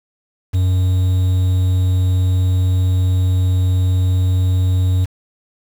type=tone with quantisation; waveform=triangle; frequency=92.3 Hz; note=F#2; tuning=4 cents flat; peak=-10 dBFS; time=0.53-5.06 s; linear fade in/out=20 ms; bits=6; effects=none